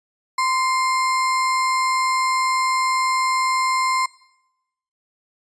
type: tone with sample-and-hold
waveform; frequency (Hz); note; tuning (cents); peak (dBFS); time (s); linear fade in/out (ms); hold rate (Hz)
sine; 1036; C6; -17; -17; 0.38-4.06; 5; 3150
effects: noise-tail reverb RT60 0.9 s tail -21 dB re dry + resampled to 22050 Hz